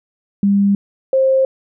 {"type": "tone pair in turn", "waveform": "sine", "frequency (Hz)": [200, 530.1], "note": ["G3", "C5"], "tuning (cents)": [35, 23], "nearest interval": "octave + perfect fourth", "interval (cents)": 1688, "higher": "second", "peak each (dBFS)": [-10, -10], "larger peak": "neither", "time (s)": [[0.43, 0.75], [1.13, 1.45]], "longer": "neither", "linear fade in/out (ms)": 2, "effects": []}